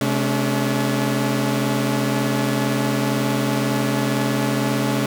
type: tone cluster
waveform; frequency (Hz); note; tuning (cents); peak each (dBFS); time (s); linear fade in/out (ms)
sawtooth; 131.4 / 214.7 / 284.8; C3 / A3 / C#4; +8 / -42 / +47; -19; 0.01-5.06; 2
effects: none